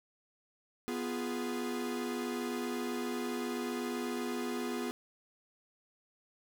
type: chord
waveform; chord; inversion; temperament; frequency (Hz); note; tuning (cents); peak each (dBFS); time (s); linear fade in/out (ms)
45% pulse; F diminished; second; equal with one note detuned; 246.9 / 347.6 / 415.3; Cb4 / F4 / Ab4; 0 / -8 / 0; -37 / -40 / -40; 0.88-4.91; 0
effects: none